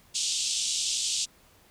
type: band-pass noise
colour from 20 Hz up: white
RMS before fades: -29 dBFS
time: 0.14-1.26 s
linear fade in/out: 20 ms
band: 2900 to 8200 Hz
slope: 48 dB/octave
effects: pink hiss -59 dBFS RMS until 1.7 s